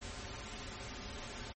pink noise with comb filter, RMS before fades -45 dBFS, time 0.01-1.53 s, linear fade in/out 20 ms, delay 6.2 ms, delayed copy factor -0.75, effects MP3 32 kbps

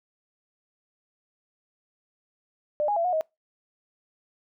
sine tone with pitch steps, 597 / 826 / 675 / 724 / 632 Hz, D5 / G#5 / E5 / F#5 / D#5, +28 / -10 / +41 / -38 / +27 cents, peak -22 dBFS, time 2.8-3.21 s, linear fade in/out 0 ms, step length 82 ms, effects noise-tail reverb RT60 0.2 s tail -25 dB re dry

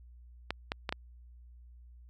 clicks, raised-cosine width 0.3 ms, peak -16 dBFS, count 4, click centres 0.506 / 0.719 / 0.892 / 0.925 s, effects added 60 Hz sine -51 dBFS peak until 2.09 s

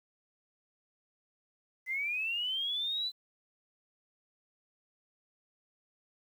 sine linear sweep, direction up, 2013 to 4044 Hz, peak -31 dBFS, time 1.86-3.12 s, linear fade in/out 50 ms, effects 10-bit

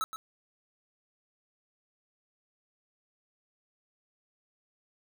square tone with echo, 1301 Hz, E6, 23 cents flat, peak -29 dBFS, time 0.01-0.04 s, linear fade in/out 0 ms, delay 120 ms, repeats 1, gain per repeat -9 dB, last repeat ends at 0.16 s, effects none

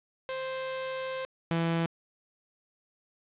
sawtooth tone pair in turn, 523.3 / 166.36 Hz, C5 / E3, 0 / +16 cents, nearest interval octave + minor sixth, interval 1984 cents, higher first, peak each -29 / -22 dBFS, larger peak second, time 0.29-1.25 / 1.51-1.86 s, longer first, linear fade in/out 0 ms, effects resampled to 8000 Hz + 8-bit

